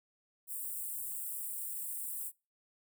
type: high-pass noise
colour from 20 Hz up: white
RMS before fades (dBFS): -40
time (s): 0.47-2.32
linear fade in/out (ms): 50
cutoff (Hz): 7800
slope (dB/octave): 96
effects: noise-tail reverb RT60 0.3 s tail -25 dB re dry